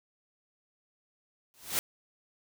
white noise with exponential growth, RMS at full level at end -26 dBFS, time 1.54-1.79 s, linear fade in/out 0 ms, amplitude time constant 54 ms, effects none

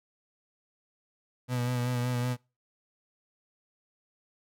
35% pulse tone with vibrato, 123.4 Hz, B2, 1 cent flat, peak -26 dBFS, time 1.48-2.37 s, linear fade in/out 50 ms, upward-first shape sine, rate 5.3 Hz, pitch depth 31 cents each way, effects noise-tail reverb RT60 0.3 s tail -25 dB re dry

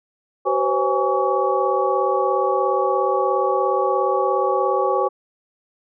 sine tone cluster, 380.4 / 502 / 539 / 825 / 1131 Hz, F#4 / B4 / C#5 / G#5 / C#6, +48 / +28 / -49 / -12 / +34 cents, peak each -23 dBFS, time 0.45-5.09 s, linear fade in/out 20 ms, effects none

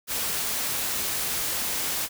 white noise, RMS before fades -28 dBFS, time 0.07-2.09 s, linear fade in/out 50 ms, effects none

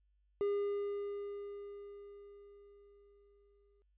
triangle tone with exponential decay, 405.5 Hz, G#4, 41 cents flat, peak -28 dBFS, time 0.41-3.82 s, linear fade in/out 0 ms, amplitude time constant 740 ms, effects added 50 Hz sine -70 dBFS peak until 3.97 s + resampled to 8000 Hz

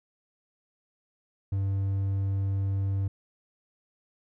triangle tone, 97.7 Hz, G2, 5 cents flat, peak -23 dBFS, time 1.52-3.08 s, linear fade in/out 5 ms, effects none

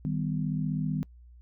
sine chord, Eb augmented, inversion none, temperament equal with one note detuned, 155.56 / 196 / 251.3 Hz, Eb3 / G3 / B3, 0 / 0 / +30 cents, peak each -29 / -33 / -34 dBFS, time 0.05-1.03 s, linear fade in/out 0 ms, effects noise-tail reverb RT60 0.1 s tail -25 dB re dry + added 60 Hz sine -49 dBFS peak until 1.41 s

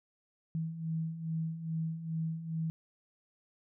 sine beating tone pair, 160 / 162.4 Hz, D#3 / E3, +49 / -26 cents, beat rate 2.4 Hz, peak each -40 / -34 dBFS, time 0.55-2.7 s, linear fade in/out 0 ms, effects none

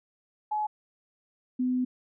sine tone pair in turn, 849 / 252.4 Hz, G#5 / B3, +38 / +38 cents, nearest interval octave + major sixth, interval 2100 cents, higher first, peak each -26 / -24 dBFS, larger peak second, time 0.51-0.67 / 1.59-1.85 s, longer second, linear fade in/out 10 ms, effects none

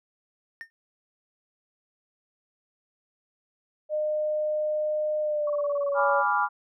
triangle tone with exponential decay, 1820 Hz, A#6, 42 cents flat, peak -30 dBFS, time 0.61-0.7 s, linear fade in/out 0 ms, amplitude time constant 19 ms
sine tone with pitch glide, 609 to 564.9 Hz, D#5 to C#5, -37 to +33 cents, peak -24 dBFS, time 3.89-6.24 s, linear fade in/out 50 ms, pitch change -130 cents, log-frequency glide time 5.21-5.9 s
sine tone bursts, 1126 Hz, C#6, 27 cents sharp, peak -34 dBFS, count 12, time 5.47-6.116 s, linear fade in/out 5 ms, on 30 ms, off 26 ms
sine chord, G# diminished seventh, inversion none, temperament equal, 830.6 / 987.8 / 1174.7 / 1396.9 Hz, G#5 / B5 / D6 / F6, 0 / 0 / 0 / 0 cents, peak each -27 dBFS, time 5.94-6.49 s, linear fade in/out 50 ms
effects none

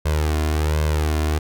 sawtooth tone with flanger, 76.6 Hz, D#2, 27 cents flat, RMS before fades -20 dBFS, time 0.05-1.39 s, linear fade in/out 10 ms, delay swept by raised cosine 1.9 to 2.9 ms, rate 1.3 Hz, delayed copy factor +0.7, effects none

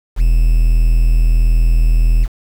triangle tone with quantisation, 40.71 Hz, E1, 21 cents flat, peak -6 dBFS, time 0.16-2.28 s, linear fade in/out 50 ms, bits 6, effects none

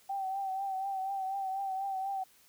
sine tone with vibrato, 774 Hz, G5, 22 cents flat, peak -32 dBFS, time 0.09-2.24 s, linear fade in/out 10 ms, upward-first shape triangle, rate 4.1 Hz, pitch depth 50 cents each way, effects white hiss -63 dBFS RMS until 2.48 s

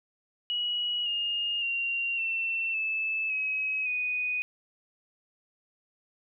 sine tone with pitch steps, 2914 / 2838 / 2763 / 2691 / 2620 / 2551 / 2485 Hz, F#7 / F7 / F7 / E7 / E7 / D#7 / D#7, -27 / +27 / -19 / +35 / -11 / +43 / -3 cents, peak -27 dBFS, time 0.5-4.42 s, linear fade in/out 0 ms, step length 560 ms, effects none

